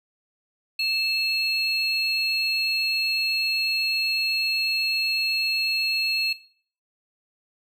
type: tone pair together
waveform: triangle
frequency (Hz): 2637 / 4277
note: E7 / C8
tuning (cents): 0 / +37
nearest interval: minor sixth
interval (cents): 837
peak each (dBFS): -24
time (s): 0.79-6.33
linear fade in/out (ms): 5
effects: noise-tail reverb RT60 0.5 s tail -17 dB re dry